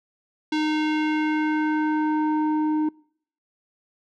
square tone with low-pass filter sweep, 307.5 Hz, D#4, 20 cents flat, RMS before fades -23 dBFS, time 0.52-2.89 s, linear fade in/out 5 ms, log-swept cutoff 4000 to 640 Hz, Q 1.6, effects noise-tail reverb RT60 0.6 s tail -25 dB re dry

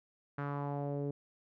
sawtooth tone with low-pass filter sweep, 142.9 Hz, D3, 47 cents flat, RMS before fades -37 dBFS, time 0.38-1.11 s, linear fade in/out 5 ms, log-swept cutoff 1500 to 410 Hz, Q 2.6, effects none

